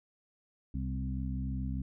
harmonic tone with a mistuned harmonic, 65 Hz, C2, 11 cents flat, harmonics 1 / 2 / 3 / 4, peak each -35 / -38 / -40 / -41 dBFS, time 0.74-1.82 s, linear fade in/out 5 ms, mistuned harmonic 3, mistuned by +18 cents, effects none

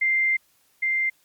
sine tone pair in turn, 2093 / 2093 Hz, C7 / C7, 0 / 0 cents, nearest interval unison, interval 0 cents, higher neither, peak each -18 / -20 dBFS, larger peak first, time 0.01-0.37 / 0.82-1.1 s, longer first, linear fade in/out 10 ms, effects white hiss -63 dBFS RMS until 1.24 s + MP3 96 kbps

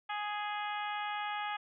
harmonic tone, 416.1 Hz, G#4, 3 cents sharp, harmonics 2 / 3 / 4 / 5 / 6 / 7 / 8, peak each -37 / -41 / -43 / -45 / -47 / -48 / -49 dBFS, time 0.09-1.57 s, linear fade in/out 10 ms, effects none

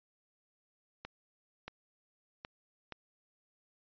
clicks, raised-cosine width 0.3 ms, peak -26 dBFS, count 4, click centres 1.05 / 1.68 / 2.449 / 2.923 s, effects resampled to 11025 Hz

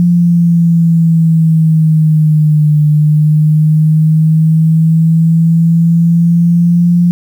sine exponential two-way sweep, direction down then up, 174.61 to 150 to 174.61 Hz, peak -5 dBFS, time 0-7.11 s, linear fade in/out 0 ms, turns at 2.79 s, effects 7-bit

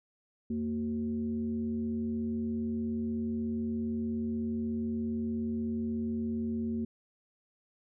sine tone with frequency modulation, 229.2 Hz, A#3, 29 cents flat, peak -30 dBFS, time 0.5-6.85 s, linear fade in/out 5 ms, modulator 144 Hz, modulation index 0.54, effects none

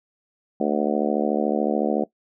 harmonic tone, 73.8 Hz, D2, 9 cents sharp, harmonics 3 / 4 / 5 / 6 / 7 / 8 / 9 / 10, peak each -25 / -26 / -27 / -28 / -28 / -29 / -30 / -30 dBFS, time 0.6-2.04 s, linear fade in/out 5 ms, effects noise-tail reverb RT60 0.1 s tail -19 dB re dry

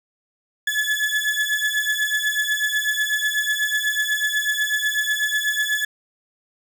35% pulse beating tone pair, 1711 / 1719.1 Hz, A6 / A6, -49 / -41 cents, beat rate 8.1 Hz, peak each -21 dBFS, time 0.67-5.85 s, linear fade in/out 5 ms, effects none

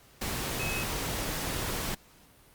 sine tone in noise, 2563 Hz, E7, 49 cents flat, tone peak -34 dBFS, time 0.59-0.84 s, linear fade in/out 10 ms, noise pink, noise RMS -33 dBFS, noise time 0.21-1.95 s, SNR -4 dB, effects pink hiss -58 dBFS RMS until 2.54 s + Opus 48 kbps

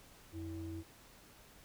triangle ring-modulated tone, 118.7 Hz, A#2, 32 cents sharp, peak -35 dBFS, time 0.32-0.84 s, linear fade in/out 50 ms, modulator 208 Hz, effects tanh soft clip ceiling -33 dBFS + pink hiss -60 dBFS RMS until 1.64 s

